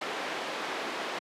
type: band-pass noise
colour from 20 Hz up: pink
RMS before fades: -35 dBFS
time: 0.01-1.19 s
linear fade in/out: 5 ms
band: 360 to 3300 Hz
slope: 12 dB/octave
effects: high-pass 200 Hz 12 dB/octave + resampled to 32000 Hz